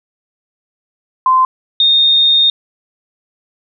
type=tone pair in turn; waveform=sine; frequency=1035 / 3678 Hz; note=C6 / A#7; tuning=-19 / -24 cents; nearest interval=octave + minor seventh; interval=2195 cents; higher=second; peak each=-7 dBFS; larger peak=neither; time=1.26-1.45 / 1.8-2.5 s; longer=second; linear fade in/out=2 ms; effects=none